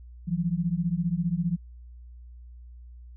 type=beating tone pair; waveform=sine; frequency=164.81 / 179.81 Hz; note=E3 / F#3; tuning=0 / -49 cents; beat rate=15 Hz; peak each=-27 dBFS; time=0.27-1.57 s; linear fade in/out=20 ms; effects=added 60 Hz sine -43 dBFS peak until 3.16 s